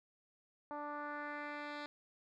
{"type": "tone with low-pass filter sweep", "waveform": "10% pulse", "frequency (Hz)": 293.7, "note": "D4", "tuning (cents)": 0, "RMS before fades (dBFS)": -44, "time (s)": [0.71, 1.86], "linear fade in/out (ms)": 0, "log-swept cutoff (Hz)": [950, 3600], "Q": 2, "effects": []}